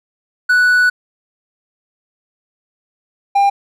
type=tone pair in turn; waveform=triangle; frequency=1480 / 799.1 Hz; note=F#6 / G5; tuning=0 / +33 cents; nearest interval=major seventh; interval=1067 cents; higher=first; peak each=-7 dBFS; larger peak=neither; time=0.49-0.9 / 3.35-3.5 s; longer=first; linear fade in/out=10 ms; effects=none